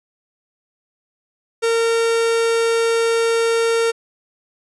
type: tone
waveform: 45% pulse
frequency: 458.8 Hz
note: A#4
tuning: 28 cents flat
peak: -15 dBFS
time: 1.62-3.92 s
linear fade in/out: 20 ms
effects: resampled to 24000 Hz